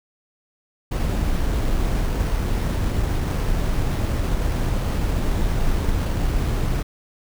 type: noise with sample-and-hold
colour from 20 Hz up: brown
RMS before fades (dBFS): -21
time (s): 0.91-6.83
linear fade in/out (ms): 10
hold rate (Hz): 7350
effects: none